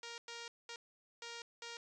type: tone bursts at uneven times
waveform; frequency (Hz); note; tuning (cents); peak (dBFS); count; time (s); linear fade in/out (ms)
5% pulse; 467.9; A#4; +6; -34; 5; 0.03-0.18 / 0.28-0.48 / 0.69-0.76 / 1.22-1.42 / 1.62-1.77; 2
effects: resampled to 22050 Hz + 11-bit